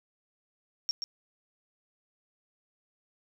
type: tone with echo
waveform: sine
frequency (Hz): 5550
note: F8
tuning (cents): -12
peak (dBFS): -26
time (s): 0.89-0.91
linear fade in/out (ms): 0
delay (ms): 130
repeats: 1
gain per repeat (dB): -6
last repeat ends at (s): 1.04
effects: none